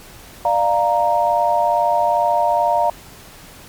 sine chord, Bb major, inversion first, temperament equal with one note detuned, 596.2 / 698.5 / 932.3 Hz, D5 / F5 / Bb5, +26 / 0 / 0 cents, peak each -20 / -17 / -17 dBFS, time 0.45-2.9 s, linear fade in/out 2 ms, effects pink hiss -41 dBFS RMS until 3.68 s + MP3 96 kbps

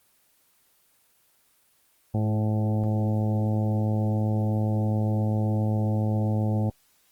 harmonic tone with a mistuned harmonic, 107.5 Hz, A2, 40 cents flat, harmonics 1 / 2 / 3 / 4 / 5 / 6 / 7 / 8, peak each -23 / -28 / -35 / -40 / -36 / -41 / -39 / -45 dBFS, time 2.14-6.7 s, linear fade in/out 5 ms, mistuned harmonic 3, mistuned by +15 cents, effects white hiss -64 dBFS RMS until 7.11 s + Opus 24 kbps

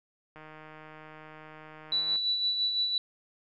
click train, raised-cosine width 0.5 ms, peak -33 dBFS, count 280, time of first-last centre 0.36-2.16 s, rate 155 Hz
sine tone with tremolo, 3951 Hz, B7, in tune, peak -24 dBFS, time 1.92-2.98 s, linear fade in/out 2 ms, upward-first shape sine, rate 5.9 Hz, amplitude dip 45%
effects none

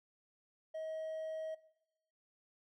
triangle tone with hard clipping, 635 Hz, D#5, 35 cents sharp, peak -40 dBFS, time 0.74-1.55 s, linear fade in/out 10 ms, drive 5 dB, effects noise-tail reverb RT60 0.8 s tail -17 dB re dry + MP3 96 kbps

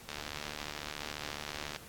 click train, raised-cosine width 0.2 ms, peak -21 dBFS, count 125, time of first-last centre 0.09-1.761 s, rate 74.2 Hz, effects pink hiss -52 dBFS RMS until 1.88 s + AAC 64 kbps

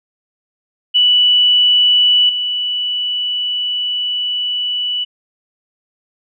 sine tone with level steps, 2960 Hz, F#7, in tune, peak -8 / -16 dBFS, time 0.94-5.05 s, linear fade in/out 20 ms, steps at 2.29 s, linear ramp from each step 5 ms, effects none

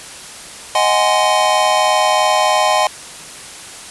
square chord, Ab dominant seventh, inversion second, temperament just, 623 / 747.5 / 830.6 / 1038.3 Hz, Eb5 / Gb5 / Ab5 / C6, +2 / +17 / 0 / -14 cents, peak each -18 dBFS, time 0.75-2.87 s, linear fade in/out 2 ms, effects white hiss -33 dBFS RMS until 3.9 s + resampled to 24000 Hz

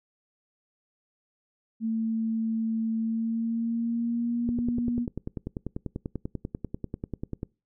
sine tone with pitch glide, 224 to 240.1 Hz, A3 to B3, +31 to -49 cents, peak -25 dBFS, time 1.8-5.07 s, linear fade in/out 50 ms, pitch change +120 cents, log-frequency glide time 2.97-4.66 s
click train, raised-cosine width 3 ms, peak -19 dBFS, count 31, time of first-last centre 4.49-7.431 s, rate 10.2 Hz
effects noise-tail reverb RT60 0.3 s tail -25 dB re dry

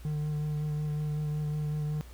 triangle tone with vibrato, 150.6 Hz, D3, 44 cents sharp, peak -27 dBFS, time 0.05-2.01 s, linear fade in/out 0 ms, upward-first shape sine, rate 5.4 Hz, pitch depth 16 cents each way, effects added 60 Hz sine -45 dBFS peak until 2.13 s + pink hiss -56 dBFS RMS until 2.13 s

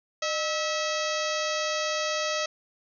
harmonic tone with a mistuned harmonic, 648 Hz, E5, 30 cents flat, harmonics 1 / 2 / 3 / 4 / 5 / 6 / 7 / 8 / 9 / 10, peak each -30 / -33 / -35 / -36 / -37 / -38 / -38 / -39 / -40 / -40 dBFS, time 0.22-2.46 s, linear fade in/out 5 ms, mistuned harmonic 1, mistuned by -100 cents, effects none

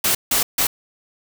white noise bursts at uneven times, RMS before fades -18 dBFS, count 3, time 0.04-0.15 / 0.31-0.43 / 0.58-0.67 s, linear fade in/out 5 ms, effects none

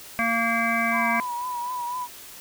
harmonic tone, 230 Hz, A#3, 23 cents flat, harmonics 1 / 3 / 5 / 7 / 9 / 10, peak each -28 / -28 / -28 / -28 / -28 / -28 dBFS, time 0.19-1.2 s, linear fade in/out 0 ms
sine tone with vibrato, 980 Hz, B5, 14 cents flat, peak -27 dBFS, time 0.91-2.08 s, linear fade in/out 50 ms, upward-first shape triangle, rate 4 Hz, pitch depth 58 cents each way
effects white hiss -43 dBFS RMS until 2.4 s

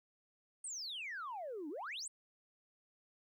sine exponential two-way sweep, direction down then up, 9000 to 279.5 to 9000 Hz, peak -40 dBFS, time 0.64-2.08 s, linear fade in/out 5 ms, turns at 1.69 s, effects tanh soft clip ceiling -38 dBFS + 13-bit

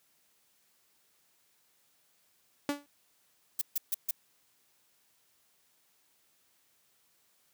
sawtooth tone with exponential decay, 287.5 Hz, D4, 37 cents flat, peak -22 dBFS, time 2.69-2.86 s, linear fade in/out 0 ms, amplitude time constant 36 ms
violet noise bursts, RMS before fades -30 dBFS, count 4, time 3.59-4.11 s, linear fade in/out 5 ms, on 25 ms, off 140 ms
effects white hiss -70 dBFS RMS until 7.53 s + high-pass 80 Hz 12 dB/octave

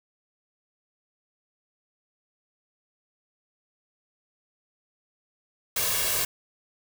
white noise with comb filter, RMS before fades -26 dBFS, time 5.76-6.25 s, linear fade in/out 5 ms, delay 1.8 ms, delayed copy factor +0.65, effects none

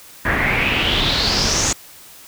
pink noise with low-pass filter sweep, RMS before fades -18 dBFS, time 0.25-1.73 s, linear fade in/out 5 ms, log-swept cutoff 1700 to 7000 Hz, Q 5.6, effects white hiss -42 dBFS RMS until 2.27 s

